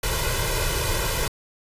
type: noise with comb filter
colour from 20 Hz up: pink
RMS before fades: -24 dBFS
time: 0.03-1.28 s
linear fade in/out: 5 ms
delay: 2 ms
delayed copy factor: +0.9
effects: resampled to 32000 Hz